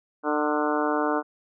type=harmonic tone with a mistuned harmonic; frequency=150 Hz; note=D3; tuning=37 cents sharp; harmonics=2 / 3 / 4 / 5 / 6 / 7 / 8 / 9 / 10; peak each=-27 / -29 / -30 / -31 / -32 / -32 / -33 / -34 / -34 dBFS; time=0.23-1.23 s; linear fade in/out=50 ms; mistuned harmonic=10; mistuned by=-38 cents; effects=none